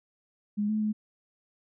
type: tone with pitch steps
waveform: sine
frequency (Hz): 207.4 / 215.1 / 213.2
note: G#3 / A3 / G#3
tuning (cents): -2 / -39 / +46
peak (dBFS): -25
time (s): 0.57-0.93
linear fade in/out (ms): 20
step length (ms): 120
effects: none